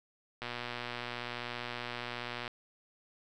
click train, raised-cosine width 0.3 ms, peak -22 dBFS, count 250, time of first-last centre 0.42-2.478 s, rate 121 Hz, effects none

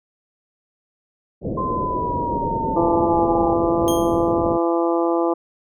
white low-pass noise, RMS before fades -26 dBFS, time 1.41-4.59 s, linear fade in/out 50 ms, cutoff 570 Hz, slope 48 dB/octave
sine exponential sweep, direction down, 1046.5 to 804 Hz, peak -22 dBFS, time 1.57-3.54 s, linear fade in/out 10 ms
harmonic tone, 168.9 Hz, E3, 42 cents sharp, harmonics 2 / 3 / 4 / 5 / 6 / 7, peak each -19 / -23 / -25 / -27 / -29 / -30 dBFS, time 2.76-5.34 s, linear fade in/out 10 ms
15% pulse tone with exponential decay, 3208 Hz, G7, 39 cents sharp, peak -17 dBFS, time 3.88-4.32 s, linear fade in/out 0 ms, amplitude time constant 94 ms
effects none

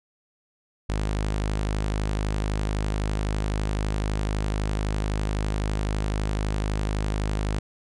sawtooth tone, 51.91 Hz, G#1, in tune, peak -20 dBFS, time 0.89-7.59 s, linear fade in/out 5 ms, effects resampled to 22050 Hz

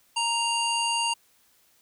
harmonic tone with a mistuned harmonic, 932.3 Hz, A#5, in tune, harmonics 1 / 3 / 5 / 7 / 9 / 10, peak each -27 / -27 / -33 / -36 / -38 / -37 dBFS, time 0.16-1.14 s, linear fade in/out 10 ms, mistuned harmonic 7, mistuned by +22 cents, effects white hiss -63 dBFS RMS until 1.81 s

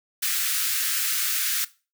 white high-pass noise, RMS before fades -25 dBFS, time 0.22-1.65 s, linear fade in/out 10 ms, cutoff 1300 Hz, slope 48 dB/octave, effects noise-tail reverb RT60 0.3 s tail -18 dB re dry

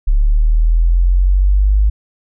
sine linear sweep, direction up, 35 to 51.91 Hz, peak -8 dBFS, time 0.07-1.9 s, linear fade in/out 10 ms, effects none

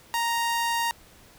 sawtooth tone, 932.3 Hz, A#5, in tune, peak -20 dBFS, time 0.14-0.91 s, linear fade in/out 0 ms, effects pink hiss -53 dBFS RMS until 1.38 s

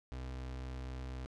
35% pulse tone, 64.1 Hz, C2, 35 cents flat, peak -39 dBFS, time 0.12-1.26 s, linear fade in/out 0 ms, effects low-pass 6000 Hz 12 dB/octave

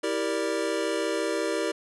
square chord, E half-diminished seventh, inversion none, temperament equal with one note detuned, 326.4 / 392 / 466.2 / 587.3 Hz, E4 / G4 / Bb4 / D5, -17 / 0 / 0 / 0 cents, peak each -32 dBFS, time 0.03-1.72 s, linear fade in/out 10 ms, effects resampled to 24000 Hz

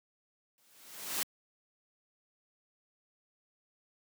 white noise with exponential growth, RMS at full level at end -31 dBFS, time 0.58-1.23 s, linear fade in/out 0 ms, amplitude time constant 140 ms, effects high-pass 150 Hz 12 dB/octave

